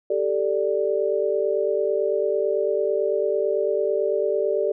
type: chord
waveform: sine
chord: G suspended second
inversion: none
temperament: just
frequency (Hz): 392 / 441 / 588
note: G4 / A4 / D5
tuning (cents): 0 / +4 / +2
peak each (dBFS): -24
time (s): 0.1-4.72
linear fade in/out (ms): 5
effects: none